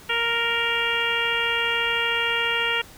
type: harmonic tone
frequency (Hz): 466.2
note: A#4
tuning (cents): 0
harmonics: 1 / 2 / 3 / 4 / 5 / 6 / 7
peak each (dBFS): -31 / -31 / -28 / -28 / -28 / -26 / -31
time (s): 0.09-2.82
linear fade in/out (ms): 10
effects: pink hiss -46 dBFS RMS until 2.97 s